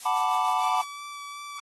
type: noise with tremolo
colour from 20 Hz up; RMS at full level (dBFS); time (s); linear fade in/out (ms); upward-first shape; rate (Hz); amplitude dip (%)
blue; -38; 0-0.84; 2; sine; 6.6; 55
type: chord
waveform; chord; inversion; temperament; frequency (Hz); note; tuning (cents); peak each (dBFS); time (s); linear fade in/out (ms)
triangle; B minor seventh; second; equal; 740 / 880 / 987.8 / 1174.7; F#5 / A5 / B5 / D6; 0 / 0 / 0 / 0; -26; 0.05-0.82; 10
type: tone with vibrato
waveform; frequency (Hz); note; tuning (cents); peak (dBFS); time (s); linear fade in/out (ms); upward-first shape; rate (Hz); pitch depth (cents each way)
sawtooth; 1155; D6; -29; -33; 0.6-1.6; 5; sine; 2.7; 12
effects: low-pass 11000 Hz 12 dB/octave + AAC 32 kbps